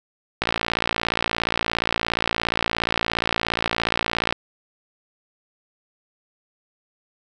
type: click train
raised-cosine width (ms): 0.3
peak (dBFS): -4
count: 224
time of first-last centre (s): 0.42-4.325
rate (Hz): 57.1
effects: none